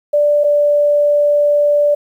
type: tone pair in turn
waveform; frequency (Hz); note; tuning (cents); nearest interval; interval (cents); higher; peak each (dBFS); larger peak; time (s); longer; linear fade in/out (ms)
sine; 587.3 / 585.2; D5 / D5; 0 / -6; unison; 6; first; -9; neither; 0.13-0.44 / 0.44-1.95; second; 10
effects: 8-bit